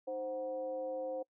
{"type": "tone with frequency modulation", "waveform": "sine", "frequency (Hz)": 524, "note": "C5", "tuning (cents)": 2, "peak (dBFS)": -35, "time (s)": [0.07, 1.23], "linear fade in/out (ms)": 10, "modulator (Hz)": 215, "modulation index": 0.66, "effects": ["noise-tail reverb RT60 0.1 s tail -25 dB re dry", "high-pass 300 Hz 12 dB/octave"]}